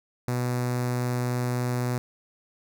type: tone with notch filter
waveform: sawtooth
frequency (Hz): 123.47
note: B2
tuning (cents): 0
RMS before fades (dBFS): -27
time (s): 0.28-1.98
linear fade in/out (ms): 0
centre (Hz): 3100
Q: 1.4
effects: none